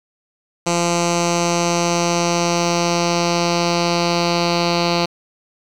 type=tone with low-pass filter sweep; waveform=10% pulse; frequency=172 Hz; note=F3; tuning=26 cents flat; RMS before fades=-18 dBFS; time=0.66-5.06 s; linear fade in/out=10 ms; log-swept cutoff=7000 to 4500 Hz; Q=3; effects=7-bit